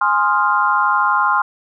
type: chord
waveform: sine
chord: F minor seventh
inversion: first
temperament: equal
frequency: 830.6 / 1046.5 / 1244.5 / 1396.9 Hz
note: Ab5 / C6 / Eb6 / F6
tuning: 0 / 0 / 0 / 0 cents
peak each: -20 / -16 / -21 / -18 dBFS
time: 0.01-1.42 s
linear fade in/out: 5 ms
effects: none